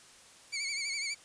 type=tone with vibrato; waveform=20% pulse; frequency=2245 Hz; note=C#7; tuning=21 cents sharp; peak=-28 dBFS; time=0.52-1.15 s; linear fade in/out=20 ms; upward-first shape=sine; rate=12 Hz; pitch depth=70 cents each way; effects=white hiss -56 dBFS RMS until 1.24 s + resampled to 22050 Hz